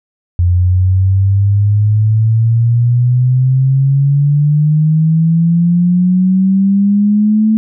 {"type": "exponential sweep", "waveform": "sine", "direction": "up", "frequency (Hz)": [87.31, 220], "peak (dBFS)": -7, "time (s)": [0.39, 7.57], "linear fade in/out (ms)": 0, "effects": []}